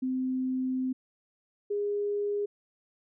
sine tone pair in turn, 258.2 / 409.9 Hz, C4 / G#4, -23 / -23 cents, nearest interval minor sixth, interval 800 cents, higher second, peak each -27 dBFS, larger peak neither, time 0.02-0.93 / 1.7-2.46 s, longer first, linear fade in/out 10 ms, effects none

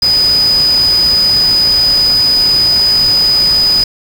sine tone in noise, 4978 Hz, D#8, in tune, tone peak -7 dBFS, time 0.02-3.84 s, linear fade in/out 5 ms, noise pink, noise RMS -23 dBFS, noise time 0.02-3.84 s, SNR +13 dB, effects none

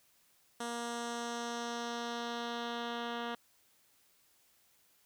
10% pulse tone with low-pass filter sweep, 236.1 Hz, A#3, 22 cents sharp, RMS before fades -39 dBFS, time 0.6-3.35 s, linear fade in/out 5 ms, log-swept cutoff 9100 to 2900 Hz, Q 1.7, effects white hiss -69 dBFS RMS until 5.05 s

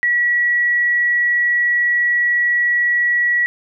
sine tone, 1931 Hz, B6, 39 cents flat, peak -13 dBFS, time 0.03-3.46 s, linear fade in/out 0 ms, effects none

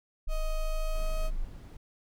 sine tone, 26.82 Hz, A0, 43 cents flat, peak -27 dBFS, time 0.27-1.45 s, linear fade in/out 10 ms
35% pulse tone with pitch glide, 627 to 631 Hz, D#5 to D#5, +13 to +24 cents, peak -36 dBFS, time 0.28-1.31 s, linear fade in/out 50 ms, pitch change +11 cents, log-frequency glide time 0.52-1.06 s
brown noise, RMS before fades -45 dBFS, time 0.95-1.77 s, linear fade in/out 5 ms
effects none

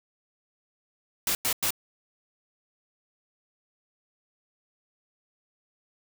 white noise bursts, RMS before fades -26 dBFS, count 3, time 1.27-1.706 s, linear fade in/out 2 ms, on 80 ms, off 98 ms, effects none

